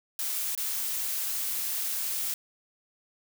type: noise with dropouts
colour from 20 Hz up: blue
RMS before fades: -31 dBFS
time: 0.19-2.34 s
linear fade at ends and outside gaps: 1 ms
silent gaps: 0.551-0.576 s
effects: none